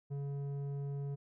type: tone with low-pass filter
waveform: square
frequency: 140.8 Hz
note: C#3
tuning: 27 cents sharp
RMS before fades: -39 dBFS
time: 0.1-1.16 s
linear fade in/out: 20 ms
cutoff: 420 Hz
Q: 0.73
effects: none